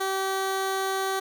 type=tone; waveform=15% pulse; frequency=384.9 Hz; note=G4; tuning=32 cents flat; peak=-19 dBFS; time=0-1.2 s; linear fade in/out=10 ms; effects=none